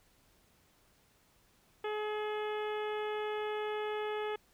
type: harmonic tone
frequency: 424 Hz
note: G#4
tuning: 36 cents sharp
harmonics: 1 / 2 / 3 / 4 / 5 / 6 / 7 / 8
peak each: -35 / -41 / -45 / -47 / -49 / -51 / -52 / -53 dBFS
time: 1.84-4.36 s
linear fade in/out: 5 ms
effects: pink hiss -68 dBFS RMS until 4.53 s